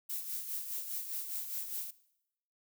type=noise with tremolo; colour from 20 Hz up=violet; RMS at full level=-37 dBFS; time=0.09-1.91 s; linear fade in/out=10 ms; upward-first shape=sine; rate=4.9 Hz; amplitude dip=55%; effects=noise-tail reverb RT60 0.8 s tail -19 dB re dry